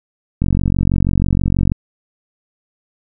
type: click train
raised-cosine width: 5 ms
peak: -3 dBFS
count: 61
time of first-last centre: 0.42-1.719 s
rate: 46.2 Hz
effects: none